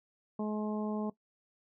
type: harmonic tone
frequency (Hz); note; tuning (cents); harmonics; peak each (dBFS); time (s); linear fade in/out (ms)
212.5; G#3; +40; 1 / 2 / 3 / 4 / 5; -33 / -39 / -43 / -45 / -47; 0.39-1.1; 5
effects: noise-tail reverb RT60 0.1 s tail -18 dB re dry